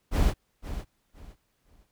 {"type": "noise with echo", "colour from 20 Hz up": "brown", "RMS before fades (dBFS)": -22, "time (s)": [0.11, 0.34], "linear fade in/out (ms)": 50, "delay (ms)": 510, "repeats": 3, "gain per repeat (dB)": -12, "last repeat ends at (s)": 1.87, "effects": ["pink hiss -73 dBFS RMS until 1.91 s"]}